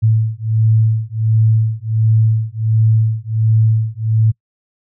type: beating tone pair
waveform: sine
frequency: 110 / 111.4 Hz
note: A2 / A2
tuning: 0 / +22 cents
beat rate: 1.4 Hz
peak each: -14 dBFS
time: 0.02-4.32 s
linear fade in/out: 20 ms
effects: noise-tail reverb RT60 0.1 s tail -26 dB re dry